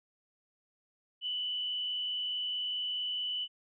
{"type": "tone with frequency modulation", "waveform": "sine", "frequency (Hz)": 2983, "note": "F#7", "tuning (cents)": 13, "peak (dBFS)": -32, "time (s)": [1.21, 3.48], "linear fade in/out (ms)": 50, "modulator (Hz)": 84.7, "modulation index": 0.64, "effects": []}